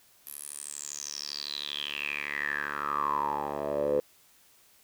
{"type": "tone with band-pass filter sweep", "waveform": "10% pulse", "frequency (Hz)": 72.6, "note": "D2", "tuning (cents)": -19, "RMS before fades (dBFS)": -33, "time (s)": [0.27, 4], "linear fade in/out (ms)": 0, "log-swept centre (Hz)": [12000, 490], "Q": 9.2, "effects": ["white hiss -61 dBFS RMS until 4.83 s"]}